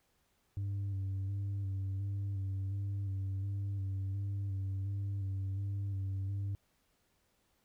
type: tone with vibrato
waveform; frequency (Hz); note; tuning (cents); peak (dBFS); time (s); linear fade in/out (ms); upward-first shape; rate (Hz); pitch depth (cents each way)
sine; 98; G2; 0; -31; 0.57-6.55; 0; square; 1.4; 25
effects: tanh soft clip ceiling -33 dBFS + pink hiss -75 dBFS RMS until 7.64 s